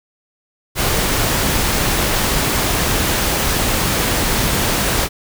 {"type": "noise", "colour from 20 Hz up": "pink", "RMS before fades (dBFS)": -17, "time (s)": [0.75, 5.09], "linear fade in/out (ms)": 50, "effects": []}